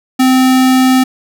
square tone, 258.7 Hz, C4, 19 cents flat, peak -7 dBFS, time 0.19-1.04 s, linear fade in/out 10 ms, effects none

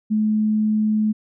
sine tone, 214.7 Hz, A3, 42 cents flat, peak -16 dBFS, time 0.1-1.13 s, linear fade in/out 20 ms, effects none

